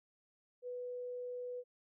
sine tone, 493.9 Hz, B4, in tune, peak -40 dBFS, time 0.62-1.64 s, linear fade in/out 50 ms, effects none

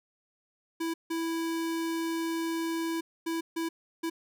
square tone bursts at uneven times, 329.6 Hz, E4, in tune, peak -30 dBFS, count 5, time 0.8-0.94 / 1.1-3.01 / 3.26-3.41 / 3.56-3.69 / 4.03-4.1 s, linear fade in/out 10 ms, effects none

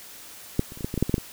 clicks, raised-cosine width 3 ms, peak -7 / -27 / -29 / -23 / -13 / -16 / -13 / -7 / -13 / -6 / -16 dBFS, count 11, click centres 0.594 / 0.721 / 0.774 / 0.808 / 0.845 / 0.941 / 0.977 / 1.026 / 1.095 / 1.142 / 1.181 s, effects white hiss -44 dBFS RMS until 1.32 s

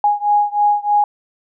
sine beating tone pair, 826 / 829.2 Hz, G#5 / G#5, -10 / -3 cents, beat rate 3.2 Hz, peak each -15 / -16 dBFS, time 0.04-1.04 s, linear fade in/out 2 ms, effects none

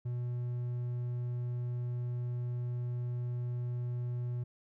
triangle tone, 122 Hz, B2, 21 cents flat, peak -31 dBFS, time 0.05-4.44 s, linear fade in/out 10 ms, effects none

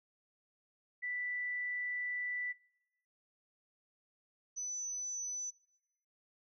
sine tone pair in turn, 1975.5 / 5999 Hz, B6 / F#8, 0 / +23 cents, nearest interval octave + perfect fifth, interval 1923 cents, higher second, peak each -36 / -37 dBFS, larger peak first, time 1.02-2.53 / 4.56-5.51 s, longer first, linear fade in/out 20 ms, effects noise-tail reverb RT60 0.9 s tail -22 dB re dry

